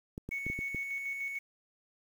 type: clicks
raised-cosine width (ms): 3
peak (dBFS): -26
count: 6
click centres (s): 0.179 / 0.29 / 0.466 / 0.5 / 0.59 / 0.747
type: tone with tremolo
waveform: sine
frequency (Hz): 2217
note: C#7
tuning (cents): 0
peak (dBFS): -33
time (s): 0.31-1.39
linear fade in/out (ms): 10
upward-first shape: square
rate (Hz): 6.7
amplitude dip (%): 35
effects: 9-bit